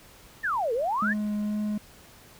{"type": "exponential two-way sweep", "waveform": "sine", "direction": "down then up", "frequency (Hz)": [1888, 439.8, 1888], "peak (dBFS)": -24, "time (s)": [0.43, 1.14], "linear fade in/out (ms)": 20, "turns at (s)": 0.73}
{"type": "tone with vibrato", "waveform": "triangle", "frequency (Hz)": 209.9, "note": "G#3", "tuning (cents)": 19, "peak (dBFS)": -24, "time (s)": [1.02, 1.78], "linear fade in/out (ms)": 5, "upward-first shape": "sine", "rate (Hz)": 2.1, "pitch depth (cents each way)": 9}
{"effects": ["pink hiss -52 dBFS RMS until 2.39 s"]}